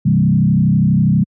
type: tone with frequency modulation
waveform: sine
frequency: 167.1 Hz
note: E3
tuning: 24 cents sharp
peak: -9 dBFS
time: 0.05-1.24 s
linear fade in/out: 10 ms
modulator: 32.3 Hz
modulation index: 1.5
effects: high-pass 80 Hz 12 dB/octave